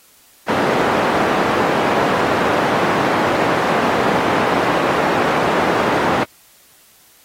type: band-pass noise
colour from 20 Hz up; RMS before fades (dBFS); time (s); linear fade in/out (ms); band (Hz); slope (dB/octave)
white; -17; 0.48-6.24; 5; 180 to 1000; 12
effects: white hiss -50 dBFS RMS until 7.24 s + AAC 48 kbps